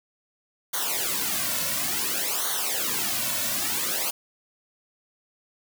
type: noise with flanger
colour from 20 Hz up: white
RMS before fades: -27 dBFS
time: 0.73-4.11 s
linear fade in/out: 10 ms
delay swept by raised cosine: 0.39 to 2.49 ms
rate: 0.57 Hz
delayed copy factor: -1
effects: none